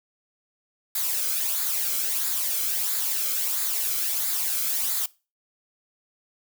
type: noise with flanger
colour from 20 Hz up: blue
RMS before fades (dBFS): -26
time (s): 0.95-5.06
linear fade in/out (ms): 5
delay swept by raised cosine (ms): 0.34 to 1.11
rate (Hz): 1.5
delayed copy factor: -0.55
effects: noise-tail reverb RT60 0.3 s tail -21 dB re dry